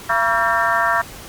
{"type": "harmonic tone with a mistuned harmonic", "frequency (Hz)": 226.6, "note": "A#3", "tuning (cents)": -49, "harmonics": [3, 4, 5, 6, 7, 8], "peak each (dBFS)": [-22, -22, -22, -22, -22, -22], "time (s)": [0.09, 1.02], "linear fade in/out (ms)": 10, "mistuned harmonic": 4, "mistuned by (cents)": 95, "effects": ["pink hiss -37 dBFS RMS until 1.28 s", "Opus 48 kbps"]}